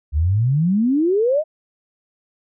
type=exponential sweep; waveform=sine; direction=up; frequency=69.3 to 649 Hz; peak=-14 dBFS; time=0.12-1.44 s; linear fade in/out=50 ms; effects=none